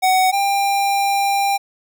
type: tone pair in turn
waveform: square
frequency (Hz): 748 / 795.7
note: F#5 / G5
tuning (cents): +19 / +26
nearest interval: minor second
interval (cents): 107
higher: second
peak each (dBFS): -13 / -16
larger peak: first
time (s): 0.02-0.32 / 0.32-1.58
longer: second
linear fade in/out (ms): 20
effects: none